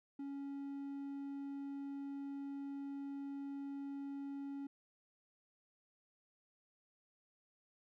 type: tone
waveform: triangle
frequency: 278.8 Hz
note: C#4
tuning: 10 cents sharp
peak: -40 dBFS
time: 0.19-4.67 s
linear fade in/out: 5 ms
effects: none